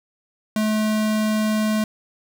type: tone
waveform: square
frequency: 215.4 Hz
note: A3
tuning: 37 cents flat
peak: -19 dBFS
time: 0.56-1.84 s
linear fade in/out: 2 ms
effects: none